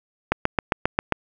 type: click train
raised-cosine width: 0.5 ms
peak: -3 dBFS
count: 7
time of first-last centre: 0.32-1.123 s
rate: 7.47 Hz
effects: none